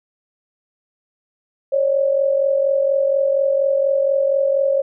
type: tone pair together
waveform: sine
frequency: 547 / 591.2 Hz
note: C#5 / D5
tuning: -23 / +11 cents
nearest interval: minor second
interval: 134 cents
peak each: -15 / -21 dBFS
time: 1.72-4.82 s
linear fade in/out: 10 ms
effects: none